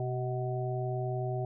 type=harmonic tone with a mistuned harmonic; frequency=126.6 Hz; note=B2; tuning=43 cents sharp; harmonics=1 / 3 / 5 / 6; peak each=-32 / -37 / -39 / -40 dBFS; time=0-1.45 s; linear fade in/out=2 ms; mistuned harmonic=6; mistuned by=-37 cents; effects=none

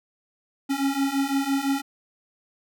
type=beating tone pair; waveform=square; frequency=271.5 / 277.4 Hz; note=C#4 / C#4; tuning=-36 / +1 cents; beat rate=5.9 Hz; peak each=-27 / -25 dBFS; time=0.69-1.82 s; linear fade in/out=20 ms; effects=none

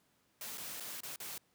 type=noise with dropouts; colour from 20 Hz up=white; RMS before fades=-44 dBFS; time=0.41-1.38 s; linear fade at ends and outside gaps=2 ms; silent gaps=0.575-0.579 / 0.8-0.805 / 1.006-1.033 / 1.16-1.201 s; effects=pink hiss -73 dBFS RMS until 1.54 s + high-pass 100 Hz 12 dB/octave

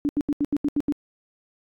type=tone bursts; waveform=sine; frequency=290 Hz; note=D4; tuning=22 cents flat; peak=-19 dBFS; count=8; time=0.05-0.923 s; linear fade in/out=0 ms; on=40 ms; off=79 ms; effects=AAC 64 kbps

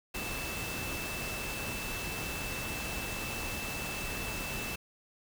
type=tone in noise; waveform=sine; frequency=2647 Hz; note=E7; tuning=7 cents sharp; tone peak=-40 dBFS; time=0.14-4.76 s; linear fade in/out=10 ms; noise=pink; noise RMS=-38 dBFS; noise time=0.14-4.76 s; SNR=-5 dB; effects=none

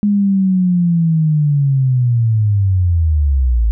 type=linear sweep; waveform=sine; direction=down; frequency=207.7 to 53 Hz; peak=-10 dBFS; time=0.03-3.71 s; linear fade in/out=0 ms; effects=none

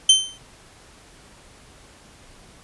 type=tone with exponential decay; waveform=sawtooth; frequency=3097 Hz; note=G7; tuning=22 cents flat; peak=-4 dBFS; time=0.09-0.38 s; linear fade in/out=5 ms; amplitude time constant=61 ms; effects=pink hiss -49 dBFS RMS until 2.63 s + resampled to 24000 Hz

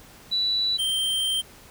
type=tone pair in turn; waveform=sine / square; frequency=3951 / 3143 Hz; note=B7 / G7; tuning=0 / +4 cents; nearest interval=major third; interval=396 cents; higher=first; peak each=-21 / -23 dBFS; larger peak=first; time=0.31-0.78 / 0.78-1.42 s; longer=second; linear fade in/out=20 ms; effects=pink hiss -49 dBFS RMS until 1.7 s

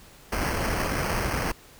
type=noise with sample-and-hold; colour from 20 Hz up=pink; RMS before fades=-27 dBFS; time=0.32-1.52 s; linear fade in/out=5 ms; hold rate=3675 Hz; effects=pink hiss -51 dBFS RMS until 1.79 s

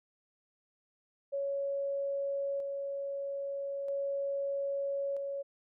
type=tone with tremolo; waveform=sine; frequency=557 Hz; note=C#5; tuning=8 cents sharp; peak=-31 dBFS; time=1.32-5.43 s; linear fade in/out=20 ms; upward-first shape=square; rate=0.39 Hz; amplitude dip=30%; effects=none

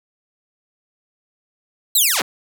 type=linear sweep; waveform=5% pulse; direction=down; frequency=4186 to 105.5 Hz; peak=-5 dBFS; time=1.95-2.22 s; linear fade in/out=5 ms; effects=none

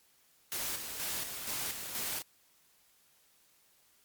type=noise with tremolo; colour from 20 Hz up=white; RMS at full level=-36 dBFS; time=0.52-2.22 s; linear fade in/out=0 ms; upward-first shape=square; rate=2.1 Hz; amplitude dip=45%; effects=white hiss -67 dBFS RMS until 4.04 s + MP3 96 kbps

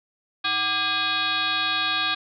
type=tone with frequency modulation; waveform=sine; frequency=2489 Hz; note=D#7; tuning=in tune; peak=-21 dBFS; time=0.44-2.15 s; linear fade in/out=10 ms; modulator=434 Hz; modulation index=3.6; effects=none

